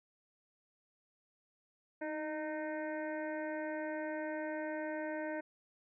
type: harmonic tone with a mistuned harmonic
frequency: 306.8 Hz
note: D#4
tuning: 24 cents flat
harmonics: 1 / 2 / 3 / 5 / 6 / 7 / 8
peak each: -41 / -40 / -47 / -47 / -49 / -55 / -61 dBFS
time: 2.01-5.41 s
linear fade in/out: 10 ms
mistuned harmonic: 1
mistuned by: +36 cents
effects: none